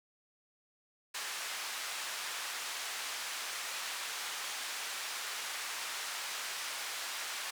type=band-pass noise; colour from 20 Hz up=pink; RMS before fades=-40 dBFS; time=1.14-7.51 s; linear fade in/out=10 ms; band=1200 to 9600 Hz; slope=12 dB/octave; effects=none